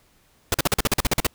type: noise bursts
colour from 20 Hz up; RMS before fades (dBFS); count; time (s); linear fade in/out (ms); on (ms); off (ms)
pink; -19; 12; 0.52-1.268; 2; 22; 44
effects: pink hiss -60 dBFS RMS until 1.34 s